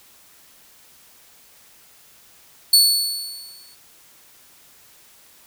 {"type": "tone with exponential decay", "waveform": "sawtooth", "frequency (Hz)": 4435, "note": "C#8", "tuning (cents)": 0, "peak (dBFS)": -6, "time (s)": [2.73, 3.75], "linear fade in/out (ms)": 5, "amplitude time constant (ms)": 220, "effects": ["white hiss -51 dBFS RMS until 5.46 s"]}